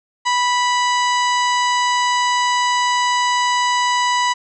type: harmonic tone with a mistuned harmonic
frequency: 984 Hz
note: B5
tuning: 7 cents flat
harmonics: 1 / 2 / 3 / 4 / 5 / 6 / 7 / 8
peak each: -16 / -22 / -26 / -28 / -30 / -32 / -33 / -34 dBFS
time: 0.25-4.34 s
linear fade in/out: 20 ms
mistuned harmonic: 6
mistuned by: +65 cents
effects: none